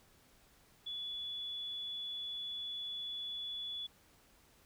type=tone; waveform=sine; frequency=3425 Hz; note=A7; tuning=47 cents flat; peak=-39 dBFS; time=0.86-3.87 s; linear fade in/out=10 ms; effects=pink hiss -66 dBFS RMS until 4.65 s